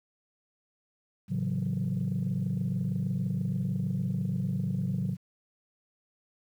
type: chord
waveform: sine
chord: F# minor seventh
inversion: first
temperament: equal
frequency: 110 / 138.59 / 164.81 / 185 Hz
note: A2 / C#3 / E3 / F#3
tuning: 0 / 0 / 0 / 0 cents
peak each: -33 / -31 / -35 / -30 dBFS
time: 1.28-5.17 s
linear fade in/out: 50 ms
effects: tanh soft clip ceiling -22 dBFS + 10-bit